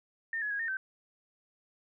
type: tone with pitch steps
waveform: sine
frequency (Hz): 1817 / 1692 / 1647 / 1826 / 1546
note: A#6 / G#6 / G#6 / A#6 / G6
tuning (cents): -45 / +32 / -15 / -36 / -24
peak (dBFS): -31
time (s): 0.33-0.77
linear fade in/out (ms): 2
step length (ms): 88
effects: none